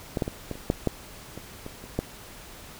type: clicks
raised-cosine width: 2 ms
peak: -13 / -11 / -17 / -17 / -28 / -8 / -9 / -24 / -23 / -28 / -11 dBFS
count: 11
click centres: 0.172 / 0.222 / 0.279 / 0.513 / 0.555 / 0.701 / 0.873 / 1.376 / 1.664 / 1.84 / 1.99 s
effects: pink hiss -45 dBFS RMS until 2.79 s

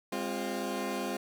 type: chord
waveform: 20% pulse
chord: F minor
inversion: first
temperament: equal with one note detuned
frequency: 203.8 / 261.6 / 349.2 Hz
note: Ab3 / C4 / F4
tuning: -32 / 0 / 0 cents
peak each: -32 dBFS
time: 0.12-1.17 s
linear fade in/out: 5 ms
effects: none

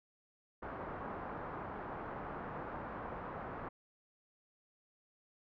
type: low-pass noise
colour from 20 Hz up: white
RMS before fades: -44 dBFS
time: 0.62-3.69 s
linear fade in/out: 10 ms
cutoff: 1300 Hz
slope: 24 dB/octave
effects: none

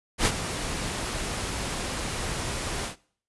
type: noise with ADSR envelope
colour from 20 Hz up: pink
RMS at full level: -20 dBFS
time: 0.18-2.96 s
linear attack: 75 ms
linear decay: 55 ms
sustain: -11 dB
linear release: 110 ms
effects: noise-tail reverb RT60 0.5 s tail -21 dB re dry + resampled to 24000 Hz

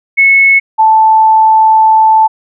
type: tone pair in turn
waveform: sine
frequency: 2196 / 878.1 Hz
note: C#7 / A5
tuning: -17 / -4 cents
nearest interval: octave + major third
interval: 1587 cents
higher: first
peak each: -3 dBFS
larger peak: neither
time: 0.17-0.6 / 0.78-2.28 s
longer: second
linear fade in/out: 20 ms
effects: none

